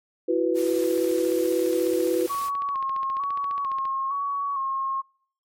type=chord; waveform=sine; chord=E suspended second; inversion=none; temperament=equal with one note detuned; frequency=333.5 / 370 / 493.9 Hz; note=E4 / F#4 / B4; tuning=+20 / 0 / 0 cents; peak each=-24 dBFS; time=0.28-2.27 s; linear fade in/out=10 ms
type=noise; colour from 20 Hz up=white; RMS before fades=-39 dBFS; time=0.54-2.51 s; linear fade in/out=50 ms
type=click train; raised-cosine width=0.3 ms; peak=-26 dBFS; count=45; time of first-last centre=0.84-3.854 s; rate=14.6 Hz
type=tone with vibrato; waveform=sine; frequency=1100 Hz; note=C#6; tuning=14 cents flat; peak=-24 dBFS; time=2.29-5.02 s; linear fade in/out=20 ms; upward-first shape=square; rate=1.1 Hz; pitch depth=37 cents each way
effects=noise-tail reverb RT60 0.6 s tail -26 dB re dry + MP3 64 kbps